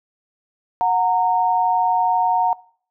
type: tone pair together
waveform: sine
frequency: 732.6 / 923 Hz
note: F#5 / A#5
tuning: -17 / -17 cents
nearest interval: major third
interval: 400 cents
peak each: -18 dBFS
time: 0.81-2.53 s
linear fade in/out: 0 ms
effects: noise-tail reverb RT60 0.5 s tail -22 dB re dry